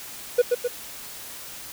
triangle tone with echo, 488.5 Hz, B4, 19 cents flat, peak -11 dBFS, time 0.38-0.42 s, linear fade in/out 10 ms, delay 130 ms, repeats 2, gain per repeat -4 dB, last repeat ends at 0.68 s, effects white hiss -39 dBFS RMS until 1.72 s

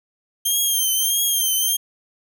5% pulse tone with vibrato, 3175 Hz, G7, 21 cents sharp, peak -10 dBFS, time 0.45-1.77 s, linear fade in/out 10 ms, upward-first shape triangle, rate 1.6 Hz, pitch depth 68 cents each way, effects none

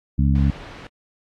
harmonic tone, 69.3 Hz, C#2, in tune, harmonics 1 / 2 / 3 / 4, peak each -17 / -19 / -22 / -28 dBFS, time 0.18-0.51 s, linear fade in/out 10 ms
pink noise, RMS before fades -37 dBFS, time 0.35-0.87 s, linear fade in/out 2 ms
effects low-pass 3000 Hz 12 dB/octave + AAC 64 kbps

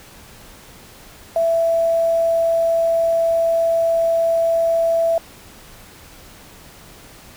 sine tone with quantisation, 664 Hz, E5, 12 cents sharp, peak -14 dBFS, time 1.36-5.18 s, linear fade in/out 2 ms, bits 7, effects pink hiss -43 dBFS RMS until 7.36 s

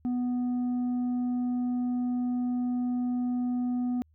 sine tone with tanh clipping, 246.9 Hz, B3, in tune, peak -27 dBFS, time 0.05-4.02 s, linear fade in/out 0 ms, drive 4 dB, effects added 78 Hz sine -60 dBFS peak until 4.14 s

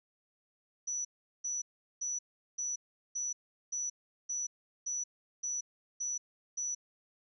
sine tone bursts, 5920 Hz, F#8, in tune, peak -33 dBFS, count 11, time 0.87-6.75 s, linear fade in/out 10 ms, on 180 ms, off 390 ms, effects none

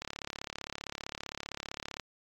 click train, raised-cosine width 0.2 ms, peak -20 dBFS, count 71, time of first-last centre 0.02-1.997 s, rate 35.4 Hz, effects AAC 64 kbps

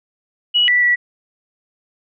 sine tone with pitch steps, 2924 / 1964 / 1946 Hz, F#7 / B6 / B6, -21 / -10 / -26 cents, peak -11 dBFS, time 0.54-0.96 s, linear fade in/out 20 ms, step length 140 ms, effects none

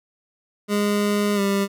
25% pulse tone with pitch glide, 205.9 to 198.66 Hz, G#3 to G3, -15 to +23 cents, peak -15 dBFS, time 0.68-1.68 s, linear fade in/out 50 ms, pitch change -62 cents, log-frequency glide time 1.35-1.4 s, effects none

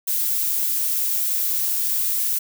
violet noise, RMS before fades -22 dBFS, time 0.07-2.39 s, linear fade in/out 10 ms, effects none

